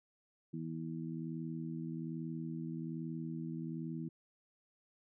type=harmonic tone; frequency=81.2 Hz; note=E2; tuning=26 cents flat; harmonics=2 / 3 / 4; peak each=-41 / -44 / -45 dBFS; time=0.53-4.09 s; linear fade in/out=10 ms; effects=none